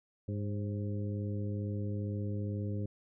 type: harmonic tone with a mistuned harmonic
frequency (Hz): 102.2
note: G#2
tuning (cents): -27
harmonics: 1 / 2 / 3 / 4 / 5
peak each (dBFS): -34 / -40 / -44 / -46 / -48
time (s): 0.28-2.86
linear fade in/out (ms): 5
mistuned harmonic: 5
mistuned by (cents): +50
effects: none